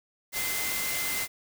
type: tone in noise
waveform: sine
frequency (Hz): 2068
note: C7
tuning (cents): -21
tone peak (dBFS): -34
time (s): 0.32-1.28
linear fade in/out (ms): 50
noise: white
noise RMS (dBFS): -31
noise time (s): 0.32-1.28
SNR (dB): -6
effects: none